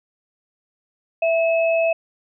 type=tone pair together; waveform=sine; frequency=659.3 / 2584 Hz; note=E5 / E7; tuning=0 / -35 cents; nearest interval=2 octaves; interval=2365 cents; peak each=-16 / -25 dBFS; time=1.22-1.93 s; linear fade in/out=5 ms; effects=none